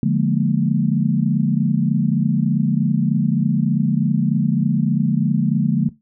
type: chord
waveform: sine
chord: Bb dominant seventh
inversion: first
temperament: just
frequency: 145.68 / 174.81 / 209.8 / 233.1 Hz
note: D3 / F3 / Ab3 / Bb3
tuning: -14 / +2 / +18 / 0 cents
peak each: -19 / -20 / -20 / -21 dBFS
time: 0.03-5.89 s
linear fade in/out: 2 ms
effects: noise-tail reverb RT60 0.2 s tail -17 dB re dry